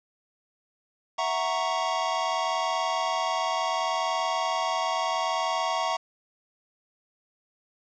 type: chord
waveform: square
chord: F# dominant seventh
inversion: third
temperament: equal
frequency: 659.3 / 740 / 932.3 / 1108.7 Hz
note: E5 / F#5 / A#5 / C#6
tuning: 0 / 0 / 0 / 0 cents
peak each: -32 / -32 / -31 / -31 dBFS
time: 1.18-5.97 s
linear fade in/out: 10 ms
effects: resampled to 16000 Hz + 8-bit